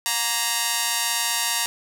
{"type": "tone with amplitude modulation", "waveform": "5% pulse", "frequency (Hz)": 935, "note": "A#5", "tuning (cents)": 5, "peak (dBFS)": -5, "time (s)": [0.06, 1.66], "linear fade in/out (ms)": 0, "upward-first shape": "sine", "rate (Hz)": 222, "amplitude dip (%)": 95, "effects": []}